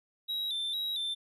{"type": "tone with vibrato", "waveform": "triangle", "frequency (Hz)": 3700, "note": "A#7", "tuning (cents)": -14, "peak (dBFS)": -30, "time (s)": [0.28, 1.15], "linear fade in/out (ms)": 20, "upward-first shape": "square", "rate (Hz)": 2.2, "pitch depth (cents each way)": 68, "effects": []}